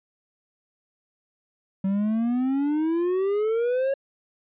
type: exponential sweep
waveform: triangle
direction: up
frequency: 190 to 554.4 Hz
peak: -19 dBFS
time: 1.84-3.94 s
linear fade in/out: 5 ms
effects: resampled to 8000 Hz